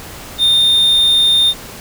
triangle tone, 3636 Hz, A#7, 44 cents flat, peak -7 dBFS, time 0.38-1.54 s, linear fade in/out 50 ms, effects pink hiss -32 dBFS RMS until 1.8 s

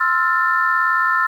sine chord, F major seventh, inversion second, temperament equal with one note detuned, 1046.5 / 1318.5 / 1396.9 / 1780.5 Hz, C6 / E6 / F6 / A6, 0 / 0 / 0 / +20 cents, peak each -21 / -19 / -20 / -19 dBFS, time 0-1.27 s, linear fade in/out 10 ms, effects tanh soft clip ceiling -4 dBFS + 8-bit

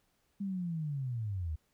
sine linear sweep, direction down, 202.5 to 73.42 Hz, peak -33 dBFS, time 0.4-1.56 s, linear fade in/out 10 ms, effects pink hiss -75 dBFS RMS until 1.73 s

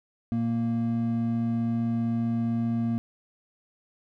triangle tone pair together, 116.54 / 231.9 Hz, A#2 / A#3, 0 / -9 cents, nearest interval octave, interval 1191 cents, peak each -28 / -23 dBFS, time 0.32-2.98 s, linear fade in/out 0 ms, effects none

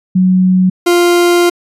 sine / 40% pulse tone pair in turn, 185 / 349.2 Hz, F#3 / F4, 0 / 0 cents, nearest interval major seventh, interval 1100 cents, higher second, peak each -6 dBFS, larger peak neither, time 0.15-0.7 / 0.86-1.5 s, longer second, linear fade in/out 10 ms, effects resampled to 32000 Hz

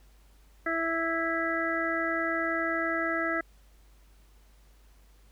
harmonic tone, 329.6 Hz, E4, in tune, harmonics 1 / 2 / 4 / 5 / 6, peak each -33 / -33 / -33 / -33 / -33 dBFS, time 0.66-3.41 s, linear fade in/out 5 ms, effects added 50 Hz sine -55 dBFS peak until 5.31 s + pink hiss -65 dBFS RMS until 5.31 s

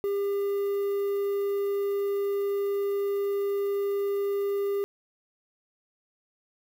triangle tone with quantisation, 400.8 Hz, G4, 38 cents sharp, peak -23 dBFS, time 0.04-4.84 s, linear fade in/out 0 ms, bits 8, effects none

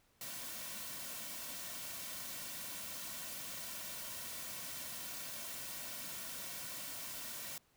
white noise with comb filter, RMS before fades -45 dBFS, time 0.21-7.58 s, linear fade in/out 2 ms, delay 2.4 ms, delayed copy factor -0.55, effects pink hiss -72 dBFS RMS until 7.76 s

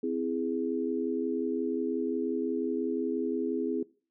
sine chord, C augmented, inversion none, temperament equal with one note detuned, 258.5 / 329.6 / 415.3 Hz, C4 / E4 / G#4, -21 / 0 / 0 cents, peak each -32 / -33 / -32 dBFS, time 0.03-3.83 s, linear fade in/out 5 ms, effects noise-tail reverb RT60 0.4 s tail -22 dB re dry

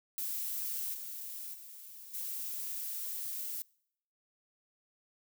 violet noise with level steps, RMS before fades -37 / -43 / -50 / -39 dBFS, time 0.18-3.62 s, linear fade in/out 0 ms, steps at 0.93 / 1.53 / 2.13 s, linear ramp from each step 20 ms, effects noise-tail reverb RT60 0.7 s tail -25 dB re dry

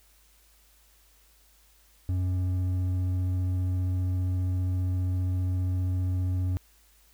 sine tone with hard clipping, 91.5 Hz, F#2, 19 cents flat, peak -26 dBFS, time 2.09-6.57 s, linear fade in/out 0 ms, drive 5 dB, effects added 52 Hz sine -61 dBFS peak until 7.13 s + white hiss -62 dBFS RMS until 7.13 s

